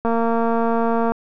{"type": "click train", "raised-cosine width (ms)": 1, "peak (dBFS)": -8, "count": 247, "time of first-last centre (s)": [0.05, 1.12], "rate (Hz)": 230, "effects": []}